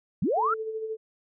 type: linear sweep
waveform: sine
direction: up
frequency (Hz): 130 to 1415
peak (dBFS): -22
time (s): 0.22-0.54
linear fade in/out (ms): 5
type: tone with tremolo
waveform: sine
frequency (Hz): 440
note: A4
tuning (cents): 0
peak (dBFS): -28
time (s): 0.36-0.97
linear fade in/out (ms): 20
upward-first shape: sine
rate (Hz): 13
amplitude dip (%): 50
effects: none